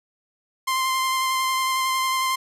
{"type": "tone with vibrato", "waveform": "sawtooth", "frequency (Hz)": 1046.5, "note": "C6", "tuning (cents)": 0, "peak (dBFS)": -17, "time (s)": [0.67, 2.36], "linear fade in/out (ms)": 10, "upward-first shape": "square", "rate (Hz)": 11, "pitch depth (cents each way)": 10, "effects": ["resampled to 32000 Hz", "9-bit"]}